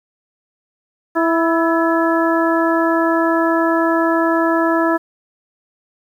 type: harmonic tone with a mistuned harmonic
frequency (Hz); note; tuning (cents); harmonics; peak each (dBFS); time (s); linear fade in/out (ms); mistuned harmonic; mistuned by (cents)
329.6; E4; 0; 1 / 2 / 3 / 4 / 5; -16 / -19 / -21 / -22 / -23; 1.15-4.98; 20; 5; +56
effects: 8-bit